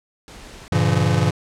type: noise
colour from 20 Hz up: pink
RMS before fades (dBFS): -40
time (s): 0.28-0.68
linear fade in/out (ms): 0
type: chord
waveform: square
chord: G diminished seventh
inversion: none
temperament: just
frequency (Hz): 98 / 117.6 / 141.12 / 169.34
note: G2 / Bb2 / Db3 / Fb3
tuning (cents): 0 / +16 / +31 / +47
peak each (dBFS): -22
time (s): 0.72-1.31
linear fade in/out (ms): 5
effects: low-pass 8000 Hz 12 dB/octave

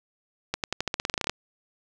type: accelerating click train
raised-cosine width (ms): 0.2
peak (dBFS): -9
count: 15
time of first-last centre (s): 0.54-1.296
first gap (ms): 98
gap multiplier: 0.9
effects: none

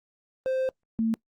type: tone pair in turn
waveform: triangle / sine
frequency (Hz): 522 / 224.9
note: C5 / A3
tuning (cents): -4 / +38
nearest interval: octave + minor third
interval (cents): 1458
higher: first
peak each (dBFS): -22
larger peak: neither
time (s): 0.46-0.69 / 0.99-1.14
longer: first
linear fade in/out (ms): 0
effects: noise-tail reverb RT60 0.1 s tail -25 dB re dry + Opus 24 kbps

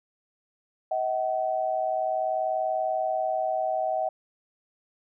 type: tone pair together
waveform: sine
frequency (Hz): 637 / 757.5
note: D#5 / F#5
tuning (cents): +41 / +40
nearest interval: minor third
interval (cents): 299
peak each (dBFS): -27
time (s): 0.91-4.09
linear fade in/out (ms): 5
effects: none

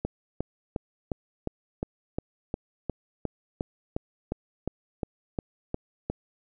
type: click train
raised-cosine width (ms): 2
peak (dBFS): -15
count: 18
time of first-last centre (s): 0.05-6.1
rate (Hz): 2.81
effects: none

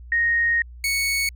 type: tone pair in turn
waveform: sine / sawtooth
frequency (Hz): 1864.7 / 2218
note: A#6 / C#7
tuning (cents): 0 / 0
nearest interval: minor third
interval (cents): 300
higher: second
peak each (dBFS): -17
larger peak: neither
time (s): 0.12-0.62 / 0.84-1.29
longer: first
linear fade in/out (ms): 2
effects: added 60 Hz sine -38 dBFS peak until 1.35 s

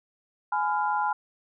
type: chord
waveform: sine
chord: F diminished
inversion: first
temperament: just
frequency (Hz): 838.1 / 1005.8 / 1396.9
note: Ab5 / Cb6 / F6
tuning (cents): +16 / +31 / 0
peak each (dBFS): -26 / -28 / -31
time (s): 0.52-1.13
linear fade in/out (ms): 5
effects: none

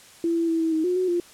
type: tone with pitch steps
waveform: sine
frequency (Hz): 335.5 / 333.7 / 327.9 / 324.7 / 316.7 / 359.8 / 369 / 348.1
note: E4 / E4 / E4 / E4 / D#4 / F#4 / F#4 / F4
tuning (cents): +31 / +21 / -9 / -26 / +31 / -48 / -5 / -6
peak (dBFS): -20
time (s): 0.24-1.2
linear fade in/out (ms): 2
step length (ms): 120
effects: white hiss -49 dBFS RMS until 1.33 s + low-pass 10000 Hz 12 dB/octave

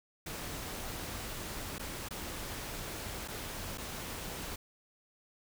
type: noise with dropouts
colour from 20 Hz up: pink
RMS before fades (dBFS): -41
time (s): 0.26-4.56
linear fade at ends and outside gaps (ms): 5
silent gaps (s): 1.784-1.794 / 2.087-2.107 / 3.278-3.282 / 3.775-3.781
effects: none

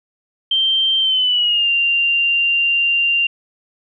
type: tone with pitch glide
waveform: sine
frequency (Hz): 3140 to 2781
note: G7 to F7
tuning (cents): +2 to -8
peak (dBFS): -13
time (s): 0.51-3.27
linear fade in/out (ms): 5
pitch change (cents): -210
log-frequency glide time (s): 1-1.7
effects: none

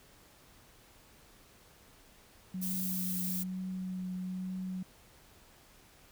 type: tone with vibrato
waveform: sine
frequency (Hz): 185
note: F#3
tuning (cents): 0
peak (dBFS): -35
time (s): 2.54-4.83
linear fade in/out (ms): 5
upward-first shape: triangle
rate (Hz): 1.1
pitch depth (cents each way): 15
type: noise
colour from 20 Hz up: violet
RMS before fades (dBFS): -37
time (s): 2.61-3.44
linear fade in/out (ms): 20
effects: pink hiss -60 dBFS RMS until 6.11 s

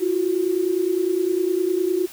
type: tone pair together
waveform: sine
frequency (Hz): 339.1 / 368.9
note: E4 / F#4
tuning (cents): +49 / -5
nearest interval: minor second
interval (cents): 146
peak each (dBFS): -23 / -20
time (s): 0-2.07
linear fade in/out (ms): 20
effects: white hiss -42 dBFS RMS until 2.12 s

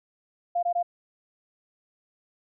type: tone bursts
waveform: sine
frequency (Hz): 698.5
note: F5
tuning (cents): 0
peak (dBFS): -22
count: 3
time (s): 0.55-0.829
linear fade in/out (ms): 10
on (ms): 79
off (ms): 21
effects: none

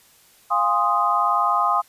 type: chord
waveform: sine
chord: F minor seventh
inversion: none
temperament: equal with one note detuned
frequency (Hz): 698.5 / 816.8 / 1046.5 / 1244.5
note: F5 / Ab5 / C6 / Eb6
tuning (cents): 0 / -29 / 0 / 0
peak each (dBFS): -25 / -24 / -22 / -20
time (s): 0.5-1.82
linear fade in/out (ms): 20
effects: white hiss -54 dBFS RMS until 1.88 s + resampled to 32000 Hz

